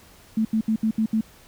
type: tone bursts at uneven times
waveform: sine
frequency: 220 Hz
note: A3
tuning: in tune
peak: -18 dBFS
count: 6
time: 0.37-0.45 / 0.53-0.61 / 0.68-0.76 / 0.83-0.91 / 0.98-1.06 / 1.13-1.21 s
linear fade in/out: 5 ms
effects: pink hiss -51 dBFS RMS until 1.47 s